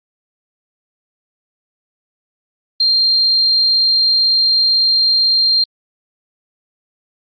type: tone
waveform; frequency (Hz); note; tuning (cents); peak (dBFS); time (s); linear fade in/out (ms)
sine; 4186; C8; 0; -10; 2.8-5.64; 5
effects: Opus 32 kbps